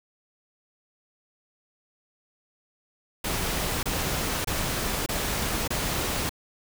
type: noise bursts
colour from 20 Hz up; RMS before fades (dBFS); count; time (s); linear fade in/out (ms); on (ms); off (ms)
pink; -28; 5; 3.24-6.294; 5; 590; 26
effects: none